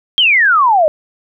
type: exponential sweep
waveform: sine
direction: down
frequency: 3269 to 587.3 Hz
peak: -7 dBFS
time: 0.18-0.88 s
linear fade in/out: 0 ms
effects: none